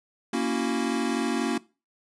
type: chord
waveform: square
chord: F# dominant seventh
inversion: first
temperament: equal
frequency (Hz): 233.1 / 277.2 / 329.6 / 370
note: A#3 / C#4 / E4 / F#4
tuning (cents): 0 / 0 / 0 / 0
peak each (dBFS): -29 / -30 / -33 / -32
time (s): 0.33-1.58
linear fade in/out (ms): 5
effects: noise-tail reverb RT60 0.3 s tail -20 dB re dry + resampled to 24000 Hz